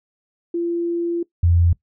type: tone pair in turn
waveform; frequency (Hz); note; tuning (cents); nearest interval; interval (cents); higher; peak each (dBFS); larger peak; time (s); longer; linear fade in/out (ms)
sine; 341.8 / 85.8; F4 / F2; -37 / -30; 2 octaves; 2393; first; -19 / -12; second; 0.54-1.23 / 1.43-1.73; first; 5
effects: noise-tail reverb RT60 0.1 s tail -20 dB re dry